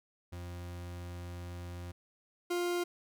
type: tone pair in turn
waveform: 40% pulse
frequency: 87.8 / 351.2 Hz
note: F2 / F4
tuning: +10 / +10 cents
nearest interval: 2 octaves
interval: 2400 cents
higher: second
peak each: -40 / -30 dBFS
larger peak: second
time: 0.32-1.92 / 2.5-2.84 s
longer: first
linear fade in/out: 10 ms
effects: none